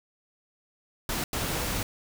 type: noise bursts at uneven times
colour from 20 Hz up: pink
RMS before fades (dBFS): -30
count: 2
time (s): 1.09-1.24 / 1.33-1.83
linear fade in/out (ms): 2
effects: none